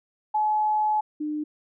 sine tone pair in turn, 853 / 301.6 Hz, G#5 / D4, +46 / +46 cents, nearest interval octave + tritone, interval 1800 cents, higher first, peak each -20 / -26 dBFS, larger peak first, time 0.34-1.01 / 1.2-1.44 s, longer first, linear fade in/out 10 ms, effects none

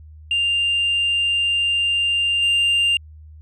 sine tone with level steps, 2794 Hz, F7, in tune, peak -15 / -12 dBFS, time 0.31-2.97 s, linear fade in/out 2 ms, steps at 2.42 s, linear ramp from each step 5 ms, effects tanh soft clip ceiling -14 dBFS + added 77 Hz sine -39 dBFS peak until 3.41 s

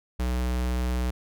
square tone, 61.9 Hz, B1, 5 cents sharp, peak -25 dBFS, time 0.19-1.11 s, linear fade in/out 10 ms, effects none

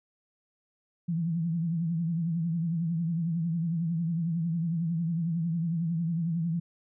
sine tone with vibrato, 166.8 Hz, E3, 21 cents sharp, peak -26 dBFS, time 1.08-6.6 s, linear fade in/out 10 ms, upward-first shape triangle, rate 11 Hz, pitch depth 100 cents each way, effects none

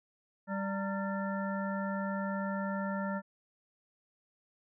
harmonic tone with a mistuned harmonic, 196.3 Hz, G3, 3 cents sharp, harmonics 1 / 3 / 5 / 7 / 9, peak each -34 / -39 / -41 / -42 / -44 dBFS, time 0.47-3.22 s, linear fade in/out 50 ms, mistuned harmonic 5, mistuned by -120 cents, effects none

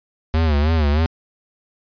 square tone with vibrato, 76.7 Hz, D#2, 24 cents flat, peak -15 dBFS, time 0.34-1.06 s, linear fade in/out 0 ms, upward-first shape sine, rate 3.2 Hz, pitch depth 120 cents each way, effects resampled to 11025 Hz

